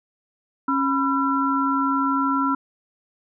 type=tone cluster; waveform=sine; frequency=274 / 991 / 1354 Hz; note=C#4 / B5 / E6; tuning=-20 / +6 / +46 cents; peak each=-22 / -24 / -23 dBFS; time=0.68-2.55 s; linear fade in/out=5 ms; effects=none